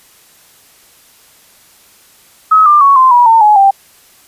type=tone with pitch steps; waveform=sine; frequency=1278 / 1192.4 / 1112.6 / 1038.1 / 968.5 / 903.7 / 843.2 / 786.7 Hz; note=D#6 / D6 / C#6 / C6 / B5 / A5 / G#5 / G5; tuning=+46 / +26 / +6 / -14 / -34 / +46 / +26 / +6 cents; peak=-3 dBFS; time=2.51-3.71 s; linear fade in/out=10 ms; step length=150 ms; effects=white hiss -45 dBFS RMS until 4.27 s + resampled to 32000 Hz